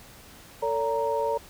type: tone cluster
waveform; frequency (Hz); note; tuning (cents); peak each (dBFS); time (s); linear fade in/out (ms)
sine; 449.4 / 569 / 932; A4 / C#5 / A#5; +37 / +45 / -1; -28; 0.62-1.38; 10
effects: pink hiss -49 dBFS RMS until 1.49 s